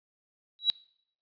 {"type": "tone with exponential growth", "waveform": "sine", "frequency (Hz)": 3895, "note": "B7", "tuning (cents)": -25, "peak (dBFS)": -16, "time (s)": [0.59, 0.7], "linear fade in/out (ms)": 0, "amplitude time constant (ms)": 23, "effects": ["noise-tail reverb RT60 0.6 s tail -23 dB re dry", "resampled to 11025 Hz"]}